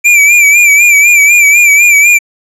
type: tone with vibrato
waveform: square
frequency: 2349 Hz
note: D7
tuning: in tune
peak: -3 dBFS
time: 0.04-2.19 s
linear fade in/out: 20 ms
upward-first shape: sine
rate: 4 Hz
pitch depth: 62 cents each way
effects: low-pass 11000 Hz 12 dB/octave